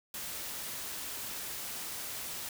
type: noise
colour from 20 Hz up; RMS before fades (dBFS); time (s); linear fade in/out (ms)
white; -40; 0.14-2.49; 2
effects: none